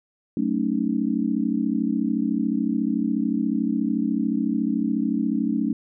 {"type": "chord", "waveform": "sine", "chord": "D# half-diminished seventh", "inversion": "first", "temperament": "equal with one note detuned", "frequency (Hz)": [186.07, 220, 277.2, 311.1], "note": ["F#3", "A3", "C#4", "D#4"], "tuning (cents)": [10, 0, 0, 0], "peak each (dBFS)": [-29, -24, -25, -28], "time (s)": [0.37, 5.73], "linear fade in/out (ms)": 2, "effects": []}